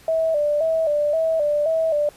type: tone with vibrato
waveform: sine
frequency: 618 Hz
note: D#5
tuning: 12 cents flat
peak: -17 dBFS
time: 0.08-2.09 s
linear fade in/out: 2 ms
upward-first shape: square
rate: 1.9 Hz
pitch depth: 80 cents each way
effects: pink hiss -49 dBFS RMS until 2.16 s + resampled to 32000 Hz